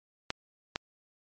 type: clicks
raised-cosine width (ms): 0.2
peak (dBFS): -12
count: 2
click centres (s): 0.304 / 0.759
effects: low-pass 6000 Hz 12 dB/octave + MP3 32 kbps